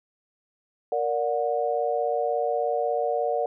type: chord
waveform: sine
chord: Bb augmented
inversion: none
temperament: just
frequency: 466.2 / 582.7 / 728.4 Hz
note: Bb4 / D5 / F#5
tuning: 0 / -14 / -27 cents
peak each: -27 dBFS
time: 0.92-3.46 s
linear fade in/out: 2 ms
effects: none